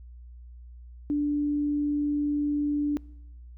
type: tone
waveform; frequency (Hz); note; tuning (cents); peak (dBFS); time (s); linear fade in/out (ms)
sine; 292.4; D4; -7; -23; 1.1-2.97; 0
effects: noise-tail reverb RT60 0.9 s tail -25 dB re dry + added 60 Hz sine -43 dBFS peak until 3.57 s